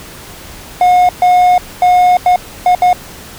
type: tone bursts at uneven times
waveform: triangle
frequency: 722 Hz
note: F#5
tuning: 43 cents flat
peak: -3 dBFS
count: 6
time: 0.81-1.09 / 1.22-1.58 / 1.82-2.17 / 2.26-2.36 / 2.66-2.75 / 2.82-2.93 s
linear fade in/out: 2 ms
effects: pink hiss -32 dBFS RMS until 3.38 s